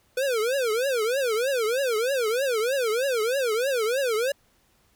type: tone with vibrato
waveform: square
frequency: 488.6 Hz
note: B4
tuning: 19 cents flat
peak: -23 dBFS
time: 0.17-4.32 s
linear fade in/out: 5 ms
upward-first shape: triangle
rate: 3.2 Hz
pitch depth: 270 cents each way
effects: pink hiss -64 dBFS RMS until 4.95 s